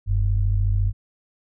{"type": "tone pair together", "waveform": "sine", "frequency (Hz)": [43.91, 98], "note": ["F1", "G2"], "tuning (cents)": [10, 0], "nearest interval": "octave + major second", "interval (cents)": 1390, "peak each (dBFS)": -20, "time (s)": [0.06, 0.93], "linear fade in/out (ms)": 50, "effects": []}